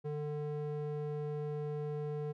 square tone with band-pass filter, 148.8 Hz, D3, 23 cents sharp, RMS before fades -38 dBFS, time 0.04-2.33 s, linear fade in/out 20 ms, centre 330 Hz, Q 4.9, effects none

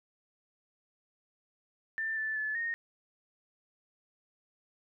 sine tone with pitch steps, 1783 / 1755 / 1730 / 1851 Hz, A6 / A6 / A6 / A#6, +22 / -5 / -30 / -13 cents, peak -31 dBFS, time 1.98-2.74 s, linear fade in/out 0 ms, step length 190 ms, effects none

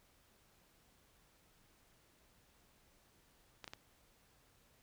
clicks, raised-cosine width 0.2 ms, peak -29 dBFS, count 3, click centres 3.643 / 3.678 / 3.735 s, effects pink hiss -70 dBFS RMS until 4.82 s

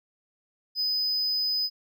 triangle tone, 5010 Hz, D#8, 11 cents sharp, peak -23 dBFS, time 0.75-1.7 s, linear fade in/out 50 ms, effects none

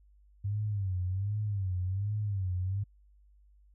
sine tone with vibrato, 98 Hz, G2, in tune, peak -29 dBFS, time 0.44-2.84 s, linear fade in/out 10 ms, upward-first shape sine, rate 1.3 Hz, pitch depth 140 cents each way, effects added 50 Hz sine -58 dBFS peak until 3.74 s

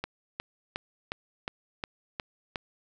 click train, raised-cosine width 0.3 ms, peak -16 dBFS, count 8, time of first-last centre 0.04-2.558 s, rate 2.78 Hz, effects none

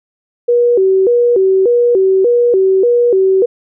sine tone with vibrato, 428.2 Hz, A4, 47 cents flat, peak -7 dBFS, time 0.48-3.46 s, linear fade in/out 10 ms, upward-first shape square, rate 1.7 Hz, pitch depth 200 cents each way, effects none

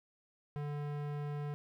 square tone with low-pass filter, 146.3 Hz, D3, 6 cents flat, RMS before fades -39 dBFS, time 0.56-1.54 s, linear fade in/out 0 ms, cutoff 2000 Hz, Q 0.52, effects 11-bit

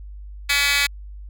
10% pulse tone with high-pass filter, 284.1 Hz, C#4, 43 cents sharp, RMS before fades -19 dBFS, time 0.49-0.87 s, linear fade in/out 10 ms, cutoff 2500 Hz, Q 4.5, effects added 50 Hz sine -34 dBFS peak until 1.29 s

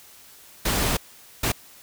pink noise bursts at uneven times, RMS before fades -23 dBFS, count 2, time 0.65-0.97 / 1.43-1.52 s, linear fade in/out 5 ms, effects white hiss -49 dBFS RMS until 1.82 s

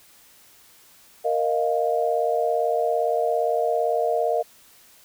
sine chord, Bb suspended fourth, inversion none, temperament just, 466.2 / 621.6 / 699.2 Hz, Bb4 / Eb5 / F5, 0 / -2 / +2 cents, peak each -24 dBFS, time 1.24-4.43 s, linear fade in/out 20 ms, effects white hiss -53 dBFS RMS until 5.04 s

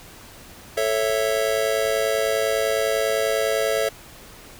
square chord, A major, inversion none, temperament just, 440 / 550 / 660 Hz, A4 / C#5 / E5, 0 / -14 / +2 cents, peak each -25 dBFS, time 0.77-3.89 s, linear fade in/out 5 ms, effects pink hiss -44 dBFS RMS until 4.59 s

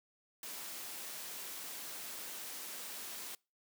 white noise, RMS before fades -45 dBFS, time 0.43-3.35 s, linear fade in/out 2 ms, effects noise-tail reverb RT60 0.3 s tail -26 dB re dry + high-pass 200 Hz 12 dB/octave

